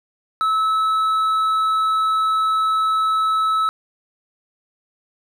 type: tone with hard clipping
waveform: sine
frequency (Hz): 1300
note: E6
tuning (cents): -24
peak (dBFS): -17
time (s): 0.41-3.69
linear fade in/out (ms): 0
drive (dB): 4
effects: none